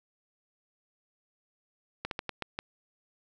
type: slowing click train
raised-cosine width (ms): 0.3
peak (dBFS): -17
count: 6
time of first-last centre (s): 2.05-2.589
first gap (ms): 62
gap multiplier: 1.28
effects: none